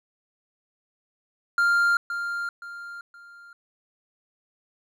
triangle tone with echo, 1396.9 Hz, F6, in tune, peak -16 dBFS, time 1.58-1.97 s, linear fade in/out 2 ms, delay 520 ms, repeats 3, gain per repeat -9 dB, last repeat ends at 3.53 s, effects none

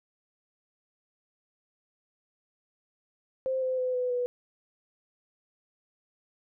sine tone with pitch steps, 523.3 / 515.2 / 507.2 / 499.4 / 491.7 Hz, C5 / C5 / B4 / B4 / B4, 0 / -27 / +46 / +19 / -8 cents, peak -26 dBFS, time 3.46-4.26 s, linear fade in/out 0 ms, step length 160 ms, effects none

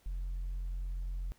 sine tone, 44.17 Hz, F1, 20 cents sharp, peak -32 dBFS, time 0.06-1.32 s, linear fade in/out 0 ms, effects tanh soft clip ceiling -33 dBFS + pink hiss -67 dBFS RMS until 1.38 s

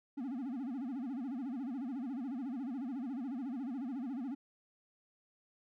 triangle tone with vibrato, 257.3 Hz, C4, 29 cents flat, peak -35 dBFS, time 0.17-4.35 s, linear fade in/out 10 ms, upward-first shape sine, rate 14 Hz, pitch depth 200 cents each way, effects none

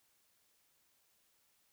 silence, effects white hiss -74 dBFS RMS until 1.72 s

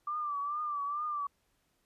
sine tone with vibrato, 1174.7 Hz, D6, in tune, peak -32 dBFS, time 0.07-1.27 s, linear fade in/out 5 ms, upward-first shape triangle, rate 2.3 Hz, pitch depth 78 cents each way, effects pink hiss -75 dBFS RMS until 1.85 s + resampled to 32000 Hz

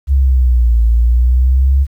sine exponential two-way sweep, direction down then up, 69.3 to 56.3 to 69.3 Hz, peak -7 dBFS, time 0.07-1.87 s, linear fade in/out 50 ms, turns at 0.83 s, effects 8-bit

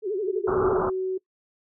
sine tone with vibrato, 400 Hz, G4, 35 cents sharp, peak -24 dBFS, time 0.02-0.84 s, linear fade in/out 50 ms, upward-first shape sine, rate 12 Hz, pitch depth 170 cents each way
sine tone, 375 Hz, F#4, 23 cents sharp, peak -24 dBFS, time 0.27-1.18 s, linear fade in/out 10 ms
white low-pass noise, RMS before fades -28 dBFS, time 0.47-0.9 s, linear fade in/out 5 ms, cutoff 1400 Hz, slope 96 dB/octave
effects noise-tail reverb RT60 0.1 s tail -22 dB re dry

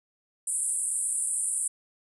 white band-pass noise, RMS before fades -29 dBFS, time 0.47-1.68 s, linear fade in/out 5 ms, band 8200 to 10000 Hz, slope 96 dB/octave, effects none

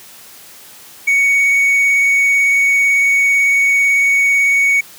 triangle tone with vibrato, 2233 Hz, C#7, 12 cents sharp, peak -8 dBFS, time 1.07-4.81 s, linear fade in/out 10 ms, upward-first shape triangle, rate 18 Hz, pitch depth 12 cents each way, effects white hiss -39 dBFS RMS until 4.98 s + high-pass 80 Hz 12 dB/octave

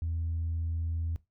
sine tone, 82.41 Hz, E2, in tune, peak -28 dBFS, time 0.02-1.16 s, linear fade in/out 0 ms, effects noise-tail reverb RT60 0.2 s tail -19 dB re dry + tanh soft clip ceiling -26 dBFS

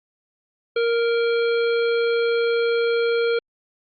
harmonic tone, 466.2 Hz, A#4, in tune, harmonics 1 / 3 / 5 / 7 / 9, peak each -18 / -28 / -32 / -35 / -37 dBFS, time 0.76-3.39 s, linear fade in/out 5 ms, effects Opus 48 kbps

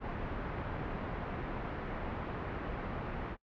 pink low-pass noise, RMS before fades -39 dBFS, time 0-3.37 s, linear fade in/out 50 ms, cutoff 1700 Hz, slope 12 dB/octave, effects noise-tail reverb RT60 0.1 s tail -23 dB re dry + low-pass 3000 Hz 12 dB/octave

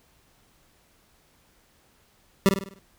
25% pulse tone with echo, 195.2 Hz, G3, 7 cents flat, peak -11 dBFS, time 2.46-2.49 s, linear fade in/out 0 ms, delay 50 ms, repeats 6, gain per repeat -6 dB, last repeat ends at 2.79 s, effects pink hiss -62 dBFS RMS until 2.98 s

